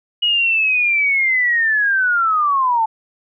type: linear sweep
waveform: sine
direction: down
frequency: 2911 to 867 Hz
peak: -13 dBFS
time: 0.22-2.86 s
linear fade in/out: 10 ms
effects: none